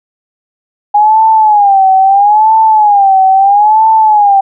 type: tone with vibrato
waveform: sine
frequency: 821 Hz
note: G#5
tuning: 20 cents flat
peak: -3 dBFS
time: 0.94-4.41 s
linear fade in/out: 10 ms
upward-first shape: sine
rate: 0.76 Hz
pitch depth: 130 cents each way
effects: none